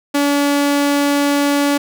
sawtooth tone, 285.7 Hz, D4, 48 cents flat, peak -9 dBFS, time 0.14-1.78 s, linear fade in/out 10 ms, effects none

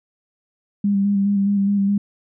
sine tone with vibrato, 200 Hz, G3, 35 cents sharp, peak -15 dBFS, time 0.84-1.98 s, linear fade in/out 5 ms, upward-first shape square, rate 4.8 Hz, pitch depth 21 cents each way, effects none

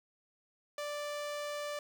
sawtooth tone with notch filter, 587.3 Hz, D5, in tune, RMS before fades -39 dBFS, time 0.78-1.79 s, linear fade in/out 2 ms, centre 12000 Hz, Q 1.5, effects none

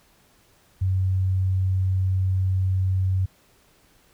sine tone, 94 Hz, F#2, 28 cents sharp, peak -19 dBFS, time 0.81-3.26 s, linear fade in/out 10 ms, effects pink hiss -59 dBFS RMS until 4.13 s

